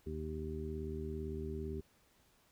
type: harmonic tone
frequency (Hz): 77.78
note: D#2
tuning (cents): 0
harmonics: 1 / 2 / 3 / 4 / 5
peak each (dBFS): -42 / -47 / -46 / -51 / -43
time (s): 0.06-1.81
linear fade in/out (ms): 10
effects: pink hiss -70 dBFS RMS until 2.51 s